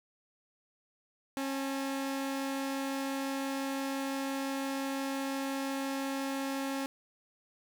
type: tone pair together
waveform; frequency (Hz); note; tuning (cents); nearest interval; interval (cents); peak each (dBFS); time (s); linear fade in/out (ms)
sawtooth; 271.4 / 860; C#4 / A5; -36 / -40; octave + minor sixth; 1996; -29 / -40; 1.37-6.86; 0
effects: none